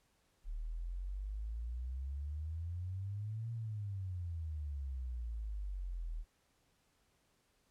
sine exponential two-way sweep, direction up then down, 36.71 to 116.54 to 38.49 Hz, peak -38 dBFS, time 0.44-6.25 s, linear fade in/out 50 ms, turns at 3.52 s, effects pink hiss -75 dBFS RMS until 7.7 s + low-pass 12000 Hz 12 dB/octave

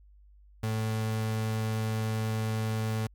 35% pulse tone, 110 Hz, A2, in tune, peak -26 dBFS, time 0.63-3.07 s, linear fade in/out 5 ms, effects added 50 Hz sine -53 dBFS peak until 3.14 s + MP3 96 kbps

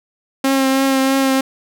sawtooth tone with vibrato, 268.1 Hz, C4, 42 cents sharp, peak -9 dBFS, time 0.44-1.41 s, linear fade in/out 5 ms, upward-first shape triangle, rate 3.1 Hz, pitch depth 21 cents each way, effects none

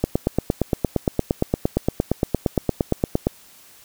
click train, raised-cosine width 2 ms, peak -4 dBFS, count 29, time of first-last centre 0.04-3.27 s, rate 8.67 Hz, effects white hiss -49 dBFS RMS until 3.84 s

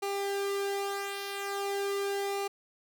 sawtooth tone with flanger, 398.2 Hz, G4, 27 cents sharp, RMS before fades -33 dBFS, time 0.02-2.48 s, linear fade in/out 10 ms, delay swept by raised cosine 0.59 to 2.39 ms, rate 0.41 Hz, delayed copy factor -0.6, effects none

